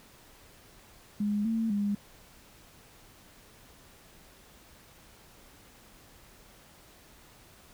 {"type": "tone with pitch steps", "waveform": "sine", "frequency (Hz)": [206.9, 225.4, 203.8], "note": ["G#3", "A3", "G#3"], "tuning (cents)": [-6, 42, -32], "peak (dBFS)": -26, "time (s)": [1.2, 1.95], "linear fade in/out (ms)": 5, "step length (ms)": 250, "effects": ["pink hiss -56 dBFS RMS until 7.73 s"]}